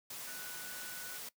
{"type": "tone in noise", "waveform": "sine", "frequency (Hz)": 1480, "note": "F#6", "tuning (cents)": 0, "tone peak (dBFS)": -49, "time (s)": [0.27, 1.18], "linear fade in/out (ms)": 5, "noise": "white", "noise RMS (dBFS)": -45, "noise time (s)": [0.1, 1.29], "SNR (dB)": -7, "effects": ["noise-tail reverb RT60 0.1 s tail -19 dB re dry", "high-pass 100 Hz 12 dB/octave"]}